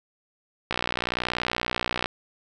click train, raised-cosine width 0.3 ms, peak -9 dBFS, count 83, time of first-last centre 0.71-2.059 s, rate 60.8 Hz, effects none

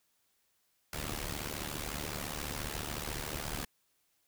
pink noise with amplitude modulation, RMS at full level -35 dBFS, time 0.93-3.65 s, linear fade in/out 2 ms, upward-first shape sine, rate 74.2 Hz, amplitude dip 85%, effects white hiss -75 dBFS RMS until 4.27 s

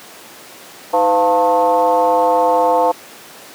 sine tone with frequency modulation, 698.5 Hz, F5, in tune, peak -10 dBFS, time 0.93-2.92 s, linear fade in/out 10 ms, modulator 191 Hz, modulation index 1.5, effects pink hiss -37 dBFS RMS until 3.54 s + high-pass 300 Hz 12 dB/octave

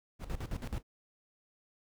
brown noise with tremolo, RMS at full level -35 dBFS, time 0.19-0.83 s, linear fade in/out 50 ms, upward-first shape square, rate 9.3 Hz, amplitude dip 80%, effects none

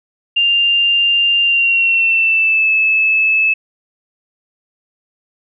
sine tone with pitch glide, 2794 to 2607 Hz, F7 to E7, 0 to -20 cents, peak -10 dBFS, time 0.36-3.54 s, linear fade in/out 10 ms, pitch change -120 cents, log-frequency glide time 1.42-2.71 s, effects none

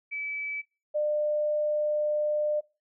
sine tone pair in turn, 2300 / 600.1 Hz, D7 / D5, -37 / +37 cents, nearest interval octave + major seventh, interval 2326 cents, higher first, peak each -31 / -24 dBFS, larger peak second, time 0.11-0.62 / 0.94-2.61 s, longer second, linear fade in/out 20 ms, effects noise-tail reverb RT60 0.3 s tail -21 dB re dry

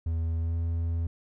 triangle tone with pitch glide, 82 to 83.48 Hz, E2 to E2, -9 to +22 cents, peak -24 dBFS, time 0.06-1.07 s, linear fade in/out 5 ms, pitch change +31 cents, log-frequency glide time 0.38-0.55 s, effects none

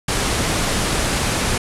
pink low-pass noise, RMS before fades -20 dBFS, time 0.08-1.58 s, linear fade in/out 5 ms, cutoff 11000 Hz, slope 48 dB/octave, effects none

